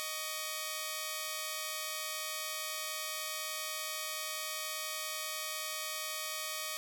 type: tone pair together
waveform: 5% pulse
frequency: 622.3 / 1130.2 Hz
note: D#5 / C#6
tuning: 0 / +33 cents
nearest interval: minor seventh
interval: 1033 cents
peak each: -28 dBFS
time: 0-6.77 s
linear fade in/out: 0 ms
effects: none

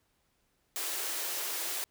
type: high-pass noise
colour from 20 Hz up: white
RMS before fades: -35 dBFS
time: 0.76-1.84 s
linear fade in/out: 0 ms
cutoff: 300 Hz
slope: 96 dB/octave
effects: pink hiss -74 dBFS RMS until 1.9 s

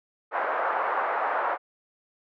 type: band-pass noise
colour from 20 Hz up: pink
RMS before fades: -27 dBFS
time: 0.31-1.58 s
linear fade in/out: 50 ms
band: 590 to 1500 Hz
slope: 24 dB/octave
effects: none

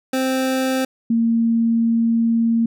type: tone pair in turn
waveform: 25% pulse / sine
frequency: 261.6 / 229.7 Hz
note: C4 / A#3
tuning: 0 / -25 cents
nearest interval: major second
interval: 225 cents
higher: first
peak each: -14 dBFS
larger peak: neither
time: 0.13-0.85 / 1.1-2.66 s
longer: second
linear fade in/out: 5 ms
effects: none

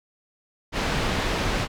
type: low-pass noise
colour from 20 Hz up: pink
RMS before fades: -25 dBFS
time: 0.72-1.68 s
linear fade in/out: 50 ms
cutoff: 4200 Hz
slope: 12 dB/octave
effects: none

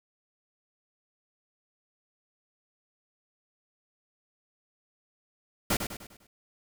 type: noise with echo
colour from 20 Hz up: pink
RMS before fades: -26 dBFS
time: 5.7-5.77 s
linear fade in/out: 5 ms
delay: 100 ms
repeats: 5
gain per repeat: -7 dB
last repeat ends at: 6.27 s
effects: none

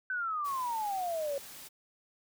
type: exponential sweep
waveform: sine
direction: down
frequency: 1537 to 547 Hz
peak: -31 dBFS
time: 0.1-1.38 s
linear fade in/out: 2 ms
type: noise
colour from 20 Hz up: white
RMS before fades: -48 dBFS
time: 0.44-1.69 s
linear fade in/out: 20 ms
effects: none

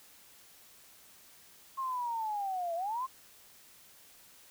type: linear two-way sweep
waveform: sine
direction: down then up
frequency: 1080 to 660 to 1080 Hz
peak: -32 dBFS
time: 1.77-3.07 s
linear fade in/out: 20 ms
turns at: 2.75 s
effects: white hiss -58 dBFS RMS until 4.5 s

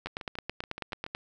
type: two click trains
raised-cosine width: 0.3 ms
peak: -23 / -17 dBFS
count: 8 / 11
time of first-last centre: 0.07-1.064 / 0.06-1.149 s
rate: 7.04 / 9.18 Hz
effects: none

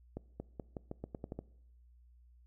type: accelerating click train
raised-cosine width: 2 ms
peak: -27 dBFS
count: 10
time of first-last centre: 0.17-1.39 s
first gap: 230 ms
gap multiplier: 0.86
effects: noise-tail reverb RT60 0.8 s tail -22 dB re dry + added 60 Hz sine -59 dBFS peak until 2.46 s

